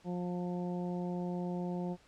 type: harmonic tone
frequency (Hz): 177.6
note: F3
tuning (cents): +29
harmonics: 1 / 2 / 3 / 4 / 5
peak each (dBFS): -35 / -41 / -45 / -47 / -49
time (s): 0.04-1.97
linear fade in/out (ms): 50
effects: pink hiss -64 dBFS RMS until 2.07 s + low-pass 7000 Hz 12 dB/octave